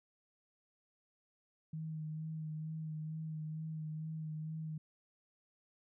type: tone with vibrato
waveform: sine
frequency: 156.8 Hz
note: D#3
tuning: 14 cents sharp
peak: -39 dBFS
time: 1.73-4.78 s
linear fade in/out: 5 ms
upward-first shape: sine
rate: 2.2 Hz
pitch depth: 23 cents each way
effects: none